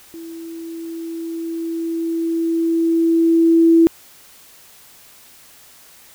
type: tone with level ramp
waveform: sine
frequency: 330.8 Hz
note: E4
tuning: 6 cents sharp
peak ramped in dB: -31 to -7 dBFS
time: 0.14-3.87 s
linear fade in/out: 0 ms
effects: white hiss -46 dBFS RMS until 6.14 s